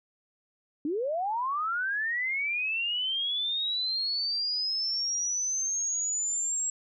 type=linear sweep; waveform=sine; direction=up; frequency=277.2 to 7640 Hz; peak=-27 dBFS; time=0.85-6.7 s; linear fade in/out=2 ms; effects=none